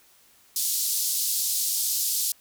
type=band-pass noise; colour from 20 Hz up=white; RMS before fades=-26 dBFS; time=0.56-2.32 s; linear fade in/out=2 ms; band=4200 to 15000 Hz; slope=24 dB/octave; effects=white hiss -58 dBFS RMS until 2.4 s